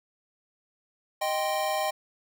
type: chord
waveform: square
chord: C minor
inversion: first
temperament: equal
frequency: 622.3 / 784 / 1046.5 Hz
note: Eb5 / G5 / C6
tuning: 0 / 0 / 0 cents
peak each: -30 / -30 / -35 dBFS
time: 1.21-1.91 s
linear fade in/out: 10 ms
effects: none